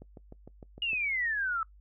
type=click train; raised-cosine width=2 ms; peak=-33 dBFS; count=7; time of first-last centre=0.02-0.932 s; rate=6.58 Hz
type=exponential sweep; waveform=sine; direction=down; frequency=2889 to 1297 Hz; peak=-28 dBFS; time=0.82-1.63 s; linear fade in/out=2 ms
effects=noise-tail reverb RT60 0.1 s tail -21 dB re dry + added 50 Hz sine -53 dBFS peak until 1.8 s